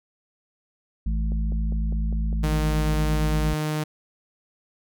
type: harmonic tone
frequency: 54 Hz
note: A1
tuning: 32 cents flat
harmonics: 1 / 3 / 4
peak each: -22 / -32 / -34 dBFS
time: 1.06-3.54 s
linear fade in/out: 5 ms
type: click train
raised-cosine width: 2 ms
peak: -26 dBFS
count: 10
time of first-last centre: 1.32-3.135 s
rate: 4.96 Hz
type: tone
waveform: sawtooth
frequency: 153.3 Hz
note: D#3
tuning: 25 cents flat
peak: -20 dBFS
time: 2.43-3.84 s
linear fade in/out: 10 ms
effects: none